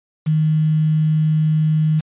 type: tone with quantisation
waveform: sine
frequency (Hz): 155.56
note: D#3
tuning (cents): 0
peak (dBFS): -13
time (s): 0.26-2.01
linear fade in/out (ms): 20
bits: 6
effects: resampled to 8000 Hz